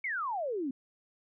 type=exponential sweep; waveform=sine; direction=down; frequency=2262 to 250.2 Hz; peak=-31 dBFS; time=0.04-0.71 s; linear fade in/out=5 ms; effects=none